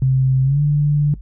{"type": "tone with pitch glide", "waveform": "sine", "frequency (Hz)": [131.6, 146.87], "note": ["C3", "D3"], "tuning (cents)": [10, 0], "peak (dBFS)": -12, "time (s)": [0.02, 1.14], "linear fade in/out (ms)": 2, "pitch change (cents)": 190, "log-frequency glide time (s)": [0.43, 0.61], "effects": ["noise-tail reverb RT60 0.1 s tail -18 dB re dry", "added 50 Hz sine -32 dBFS peak until 1.21 s"]}